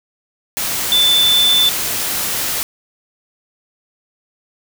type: tone in noise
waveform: sine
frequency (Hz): 3520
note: A7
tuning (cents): 0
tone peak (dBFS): -10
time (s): 0.92-1.69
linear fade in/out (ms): 0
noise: white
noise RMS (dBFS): -20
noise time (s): 0.57-2.63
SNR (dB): +7
effects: none